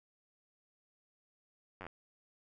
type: slowing click train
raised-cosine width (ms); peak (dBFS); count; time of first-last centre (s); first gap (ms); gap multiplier
0.5; -30; 6; 1.81-1.866; 10; 1.06
effects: none